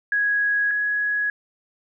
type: tone pair in turn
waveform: sine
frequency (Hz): 1661.2 / 1673.7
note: G#6 / G#6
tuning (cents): 0 / +13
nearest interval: unison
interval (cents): 13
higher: second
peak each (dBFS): -18 / -20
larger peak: first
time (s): 0.12-0.71 / 0.71-1.3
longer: neither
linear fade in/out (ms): 2
effects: none